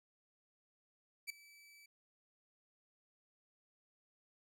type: tone with ADSR envelope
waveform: sawtooth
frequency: 2307 Hz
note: D7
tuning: 31 cents flat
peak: -34 dBFS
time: 1.27-1.86 s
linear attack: 29 ms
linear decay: 5 ms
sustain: -22 dB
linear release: 5 ms
effects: none